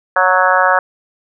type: harmonic tone with a mistuned harmonic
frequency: 185 Hz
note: F#3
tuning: in tune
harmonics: 3 / 4 / 5 / 6 / 7 / 8 / 9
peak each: -17 / -17 / -17 / -17 / -17 / -17 / -17 dBFS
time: 0.16-0.79 s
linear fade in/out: 2 ms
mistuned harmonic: 4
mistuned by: -20 cents
effects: none